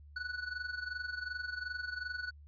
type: tone with amplitude modulation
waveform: square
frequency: 1480 Hz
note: F#6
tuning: in tune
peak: -35 dBFS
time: 0.16-2.31 s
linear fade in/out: 5 ms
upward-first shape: sine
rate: 22.7 Hz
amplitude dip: 75%
effects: added 73 Hz sine -52 dBFS peak until 2.47 s + resampled to 11025 Hz